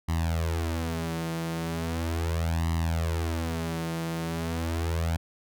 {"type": "tone with flanger", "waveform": "sawtooth", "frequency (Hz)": 82.41, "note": "E2", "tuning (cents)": 0, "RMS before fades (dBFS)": -29, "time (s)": [0.08, 5.17], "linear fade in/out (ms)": 10, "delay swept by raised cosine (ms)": [1, 5.8], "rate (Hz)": 0.38, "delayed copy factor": 1, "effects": []}